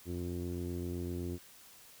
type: tone with low-pass filter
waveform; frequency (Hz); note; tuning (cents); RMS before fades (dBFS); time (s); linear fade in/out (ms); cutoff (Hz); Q
sawtooth; 87.8; F2; +10; -38; 0.05-1.39; 50; 340; 3.3
effects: white hiss -57 dBFS RMS until 2 s